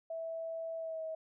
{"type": "tone with pitch glide", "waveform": "sine", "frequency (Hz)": [655, 640], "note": ["E5", "D#5"], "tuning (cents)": [-11, 49], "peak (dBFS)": -37, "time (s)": [0.1, 1.15], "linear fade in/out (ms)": 5, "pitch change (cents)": -40, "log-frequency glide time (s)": [0.77, 1.03], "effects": []}